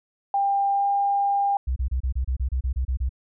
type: tone with pitch glide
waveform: sine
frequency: 796 to 801.1 Hz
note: G5 to G5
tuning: +26 to +37 cents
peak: -19 dBFS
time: 0.34-1.57 s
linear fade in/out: 2 ms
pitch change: +11 cents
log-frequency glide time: 0.73-0.85 s
type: tone bursts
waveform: sine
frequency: 64.1 Hz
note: C2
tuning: 35 cents flat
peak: -21 dBFS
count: 12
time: 1.67-3.093 s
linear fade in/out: 10 ms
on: 92 ms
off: 29 ms
effects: none